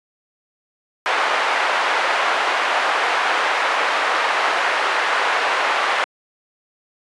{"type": "band-pass noise", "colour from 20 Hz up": "pink", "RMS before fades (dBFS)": -19, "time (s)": [1.06, 6.04], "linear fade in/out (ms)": 0, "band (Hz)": [750, 2100], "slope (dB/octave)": 12, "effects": ["high-pass 400 Hz 12 dB/octave", "resampled to 24000 Hz"]}